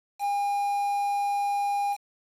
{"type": "tone with quantisation", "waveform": "triangle", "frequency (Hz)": 810, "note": "G#5", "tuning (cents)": -43, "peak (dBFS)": -22, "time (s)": [0.19, 1.97], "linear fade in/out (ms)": 50, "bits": 7, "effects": ["resampled to 32000 Hz"]}